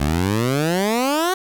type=exponential sweep; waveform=15% pulse; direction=up; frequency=68.8 to 383.3 Hz; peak=-11 dBFS; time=0-1.34 s; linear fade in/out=5 ms; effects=7-bit